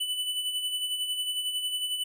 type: tone with tremolo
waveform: square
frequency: 2986 Hz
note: F#7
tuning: 15 cents sharp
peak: -27 dBFS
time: 0-2.04 s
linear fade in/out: 10 ms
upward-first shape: sine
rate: 11 Hz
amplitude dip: 50%
effects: none